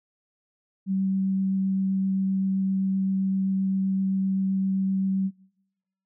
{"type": "tone with vibrato", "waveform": "sine", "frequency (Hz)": 191.9, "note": "G3", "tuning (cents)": -37, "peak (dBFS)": -22, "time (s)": [0.86, 5.31], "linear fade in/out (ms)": 50, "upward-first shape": "triangle", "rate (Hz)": 7.7, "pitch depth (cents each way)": 8, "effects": ["noise-tail reverb RT60 1.0 s tail -24 dB re dry"]}